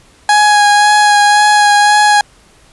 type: tone with vibrato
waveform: 30% pulse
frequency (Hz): 830.6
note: G#5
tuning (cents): 0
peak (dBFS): -3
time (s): 0.29-2.21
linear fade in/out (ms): 2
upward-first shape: sine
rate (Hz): 1.9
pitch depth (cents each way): 16
effects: pink hiss -46 dBFS RMS until 2.72 s + resampled to 24000 Hz